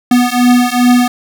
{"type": "beating tone pair", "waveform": "square", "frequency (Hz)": [244.8, 247.3], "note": ["B3", "B3"], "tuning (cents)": [-15, 3], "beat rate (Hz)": 2.5, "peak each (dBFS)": -11, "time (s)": [0.11, 1.08], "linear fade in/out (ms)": 5, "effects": []}